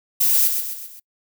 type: noise with echo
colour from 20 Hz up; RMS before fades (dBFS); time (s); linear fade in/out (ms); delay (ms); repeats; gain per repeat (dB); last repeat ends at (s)
violet; -17; 0.2-0.48; 10; 130; 4; -6; 1
effects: noise-tail reverb RT60 0.1 s tail -26 dB re dry